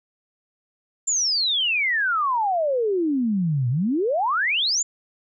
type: exponential two-way sweep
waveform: sine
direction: down then up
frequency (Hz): 7350 to 117.1 to 7350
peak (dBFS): -19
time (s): 1.07-4.83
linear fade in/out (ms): 10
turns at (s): 3.69
effects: none